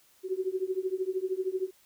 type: tone with tremolo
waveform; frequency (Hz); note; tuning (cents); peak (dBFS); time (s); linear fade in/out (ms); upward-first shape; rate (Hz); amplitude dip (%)
sine; 375.5; F#4; +26; -24; 0.23-1.71; 50; triangle; 13; 100
effects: white hiss -63 dBFS RMS until 1.85 s